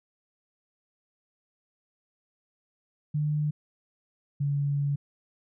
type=tone pair in turn; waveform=sine; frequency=149.8 / 142.38 Hz; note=D3 / C#3; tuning=+35 / +47 cents; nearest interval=minor second; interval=88 cents; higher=first; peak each=-24 dBFS; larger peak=neither; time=3.14-3.51 / 4.4-4.96 s; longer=second; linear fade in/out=10 ms; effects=none